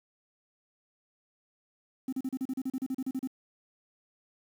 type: tone bursts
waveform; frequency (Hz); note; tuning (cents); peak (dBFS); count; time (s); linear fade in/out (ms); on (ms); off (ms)
triangle; 261.6; C4; 0; -26; 15; 2.08-3.274; 5; 46; 36
effects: tanh soft clip ceiling -26 dBFS + 9-bit